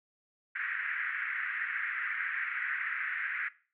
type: band-pass noise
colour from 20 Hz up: pink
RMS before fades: -35 dBFS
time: 0.55-3.49 s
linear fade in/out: 10 ms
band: 1500 to 2100 Hz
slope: 48 dB/octave
effects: noise-tail reverb RT60 0.4 s tail -19 dB re dry